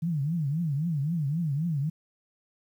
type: tone with vibrato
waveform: sine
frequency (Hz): 154.3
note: D#3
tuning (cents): -14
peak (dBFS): -25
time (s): 0.02-1.9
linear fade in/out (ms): 10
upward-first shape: triangle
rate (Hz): 3.8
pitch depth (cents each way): 250
effects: 10-bit